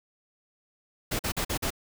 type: noise bursts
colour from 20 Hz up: pink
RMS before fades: -29 dBFS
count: 5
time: 1.11-1.705 s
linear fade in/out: 10 ms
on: 83 ms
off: 45 ms
effects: none